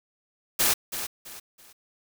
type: noise with echo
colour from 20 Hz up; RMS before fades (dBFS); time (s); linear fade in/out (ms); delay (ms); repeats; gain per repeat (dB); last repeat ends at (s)
white; -22; 0.59-0.74; 10; 330; 3; -10; 1.73
effects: none